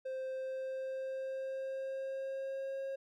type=tone with pitch glide; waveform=triangle; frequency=523.3 to 540.5 Hz; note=C5 to C#5; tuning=0 to -44 cents; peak=-35 dBFS; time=0.05-2.96 s; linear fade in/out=10 ms; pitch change=+56 cents; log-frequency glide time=0.29-2.81 s; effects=none